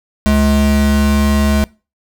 square tone pair together, 71 / 212.8 Hz, C#2 / G#3, +42 / +42 cents, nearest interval octave + perfect fifth, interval 1900 cents, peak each -14 dBFS, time 0.26-1.64 s, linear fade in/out 0 ms, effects noise-tail reverb RT60 0.3 s tail -23 dB re dry

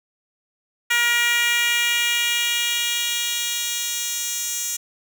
10% pulse tone with high-pass filter sweep, 475.1 Hz, A#4, 33 cents sharp, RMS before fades -22 dBFS, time 0.9-4.77 s, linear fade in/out 10 ms, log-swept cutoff 1800 to 5800 Hz, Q 1.6, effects none

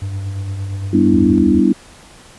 triangle tone with tremolo, 98 Hz, G2, in tune, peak -17 dBFS, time 0.02-1.38 s, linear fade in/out 0 ms, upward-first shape sine, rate 8.7 Hz, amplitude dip 35%
sine chord, E minor seventh, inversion first, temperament equal, 196 / 246.9 / 293.7 / 329.6 Hz, G3 / B3 / D4 / E4, 0 / 0 / 0 / 0 cents, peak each -15 dBFS, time 0.93-1.73 s, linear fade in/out 5 ms
sine tone bursts, 82.1 Hz, E2, 6 cents flat, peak -19 dBFS, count 6, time 1.13-1.601 s, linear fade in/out 10 ms, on 61 ms, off 21 ms
effects pink hiss -42 dBFS RMS until 2.38 s + resampled to 24000 Hz

